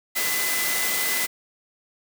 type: tone in noise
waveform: sine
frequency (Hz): 2015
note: B6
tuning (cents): +34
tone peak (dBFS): -28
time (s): 0.15-1.27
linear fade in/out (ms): 20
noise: white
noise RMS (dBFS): -25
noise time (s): 0.15-1.27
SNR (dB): -6
effects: high-pass 200 Hz 12 dB/octave